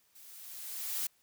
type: noise with level ramp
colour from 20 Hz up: blue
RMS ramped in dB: -55 to -33 dBFS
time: 0.15-1.07 s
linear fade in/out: 5 ms
effects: white hiss -70 dBFS RMS until 1.22 s